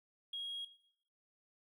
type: tone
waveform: triangle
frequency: 3284 Hz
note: G#7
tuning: 20 cents flat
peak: -36 dBFS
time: 0.33-0.65 s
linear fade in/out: 5 ms
effects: noise-tail reverb RT60 0.7 s tail -18 dB re dry + tanh soft clip ceiling -37 dBFS